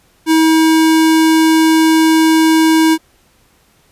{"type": "tone", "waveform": "square", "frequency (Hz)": 320, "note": "D#4", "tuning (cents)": 49, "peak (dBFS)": -8, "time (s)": [0.26, 2.98], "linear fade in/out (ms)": 50, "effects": ["pink hiss -53 dBFS RMS until 3.91 s", "resampled to 32000 Hz"]}